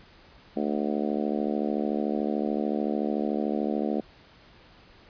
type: harmonic tone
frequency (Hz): 73.6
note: D2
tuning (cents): +4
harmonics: 3 / 4 / 5 / 6 / 7 / 8 / 9 / 10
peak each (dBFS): -29 / -31 / -33 / -35 / -36 / -37 / -38 / -39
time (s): 0.56-4.01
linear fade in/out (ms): 10
effects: pink hiss -54 dBFS RMS until 5.09 s + resampled to 11025 Hz